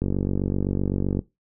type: click train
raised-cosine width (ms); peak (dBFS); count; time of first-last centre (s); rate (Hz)
3; -11; 57; 0.02-1.192; 47.8
effects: noise-tail reverb RT60 0.2 s tail -19 dB re dry